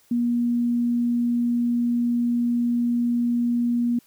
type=tone; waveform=sine; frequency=239 Hz; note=A#3; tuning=43 cents sharp; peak=-19 dBFS; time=0.11-3.99 s; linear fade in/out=5 ms; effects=white hiss -59 dBFS RMS until 4.06 s